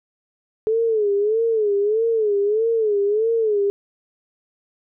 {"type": "tone with vibrato", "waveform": "sine", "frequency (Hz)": 429.4, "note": "A4", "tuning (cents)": -42, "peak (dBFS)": -16, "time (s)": [0.67, 3.7], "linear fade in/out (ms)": 0, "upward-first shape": "sine", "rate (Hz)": 1.6, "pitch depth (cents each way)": 120, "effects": []}